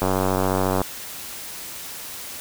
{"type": "click train", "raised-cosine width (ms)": 1, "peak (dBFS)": -7, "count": 76, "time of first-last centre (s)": [0.02, 0.816], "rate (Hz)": 94.2, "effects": ["white hiss -35 dBFS RMS until 2.4 s"]}